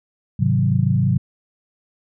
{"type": "chord", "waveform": "sine", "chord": "Ab dominant seventh", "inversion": "none", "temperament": "equal", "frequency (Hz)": [103.83, 130.81, 155.56, 185], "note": ["Ab2", "C3", "Eb3", "Gb3"], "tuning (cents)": [0, 0, 0, 0], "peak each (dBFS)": [-20, -18, -23, -21], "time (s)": [0.39, 1.18], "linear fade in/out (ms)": 10, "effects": []}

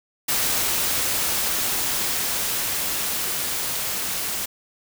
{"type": "noise with level ramp", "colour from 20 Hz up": "white", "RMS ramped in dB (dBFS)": [-22, -27], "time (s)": [0.28, 4.46], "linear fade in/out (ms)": 10, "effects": []}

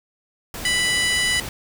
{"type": "noise", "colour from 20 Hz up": "pink", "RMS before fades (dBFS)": -32, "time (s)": [0.54, 1.49], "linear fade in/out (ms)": 2}
{"type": "harmonic tone", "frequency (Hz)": 989, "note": "B5", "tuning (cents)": 2, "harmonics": [2, 3, 4, 5, 6, 7, 8, 9, 10], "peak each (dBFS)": [-21, -24, -30, -29, -37, -31, -41, -30, -31], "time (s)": [0.65, 1.4], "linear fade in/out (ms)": 2}
{"effects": []}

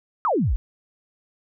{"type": "exponential sweep", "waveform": "sine", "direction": "down", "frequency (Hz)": [1348, 39.66], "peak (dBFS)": -18, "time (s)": [0.25, 0.56], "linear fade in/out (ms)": 0, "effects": []}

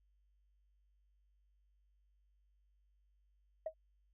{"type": "tone with exponential decay", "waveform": "sine", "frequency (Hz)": 635, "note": "D#5", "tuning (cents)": 35, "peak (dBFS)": -32, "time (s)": [3.66, 3.74], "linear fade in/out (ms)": 5, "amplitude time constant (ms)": 16, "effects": ["tanh soft clip ceiling -30 dBFS", "added 50 Hz sine -70 dBFS peak until 4.13 s"]}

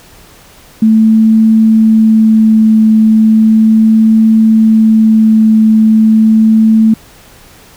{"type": "tone with vibrato", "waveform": "sine", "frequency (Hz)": 220, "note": "A3", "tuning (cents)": 0, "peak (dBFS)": -3, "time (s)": [0.82, 6.94], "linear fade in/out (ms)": 5, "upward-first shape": "triangle", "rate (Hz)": 0.36, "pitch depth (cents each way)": 10, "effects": ["pink hiss -39 dBFS RMS until 7.76 s"]}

